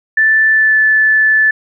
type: tone with pitch glide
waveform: sine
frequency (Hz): 1760 to 1743.8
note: A6 to A6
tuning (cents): 0 to -16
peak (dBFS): -7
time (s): 0.17-1.51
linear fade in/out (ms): 5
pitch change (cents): -16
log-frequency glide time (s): 0.51-0.78
effects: none